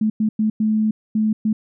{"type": "tone bursts at uneven times", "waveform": "sine", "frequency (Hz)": 216.3, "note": "A3", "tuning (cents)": -29, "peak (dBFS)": -15, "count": 6, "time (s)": [[0.01, 0.1], [0.2, 0.29], [0.39, 0.5], [0.6, 0.91], [1.15, 1.33], [1.45, 1.53]], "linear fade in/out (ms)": 5, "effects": []}